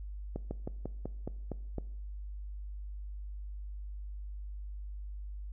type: slowing click train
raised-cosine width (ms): 2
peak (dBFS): -23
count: 8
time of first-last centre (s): 0.36-1.783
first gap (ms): 150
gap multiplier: 1.1
effects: noise-tail reverb RT60 0.7 s tail -20 dB re dry + added 50 Hz sine -39 dBFS peak until 5.52 s